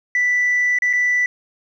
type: tone with dropouts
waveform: sine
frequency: 1975.5 Hz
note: B6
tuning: in tune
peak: -13 dBFS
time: 0.15-1.26 s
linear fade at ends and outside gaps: 2 ms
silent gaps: 0.787-0.821 / 0.93-0.934 s
effects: tanh soft clip ceiling -12 dBFS + 9-bit